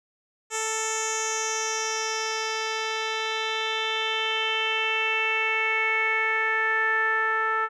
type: tone with low-pass filter sweep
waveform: 10% pulse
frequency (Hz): 441.5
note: A4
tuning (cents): +6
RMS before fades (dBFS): -26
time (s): 0.5-7.69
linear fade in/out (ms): 50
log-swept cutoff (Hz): 7800 to 1500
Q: 4.8
effects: none